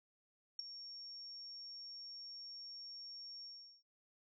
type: tone with ADSR envelope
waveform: sine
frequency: 5520 Hz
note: F8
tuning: 21 cents flat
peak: -35 dBFS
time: 0.59-3.83 s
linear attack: 3 ms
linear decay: 10 ms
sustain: -13 dB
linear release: 390 ms
effects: none